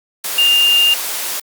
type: tone in noise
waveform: sine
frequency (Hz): 2806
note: F7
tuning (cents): +8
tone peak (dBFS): -9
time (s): 0.38-0.94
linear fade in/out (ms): 5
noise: white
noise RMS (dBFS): -22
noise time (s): 0.24-1.4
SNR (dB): +10
effects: high-pass 400 Hz 12 dB/octave + Opus 48 kbps